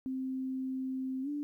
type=tone with pitch glide; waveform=sine; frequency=261.6 to 291.9 Hz; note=C4 to D4; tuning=0 to -10 cents; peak=-33 dBFS; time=0.06-1.43 s; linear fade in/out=0 ms; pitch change=+190 cents; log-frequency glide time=1.22-1.29 s; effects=12-bit